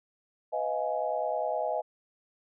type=chord; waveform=sine; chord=F half-diminished seventh; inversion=second; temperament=just; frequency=502.9 / 628.6 / 698.5 / 838.1 Hz; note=Cb5 / Eb5 / F5 / Ab5; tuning=+31 / +18 / 0 / +16 cents; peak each=-35 / -31 / -34 / -34 dBFS; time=0.52-1.82 s; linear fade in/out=20 ms; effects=none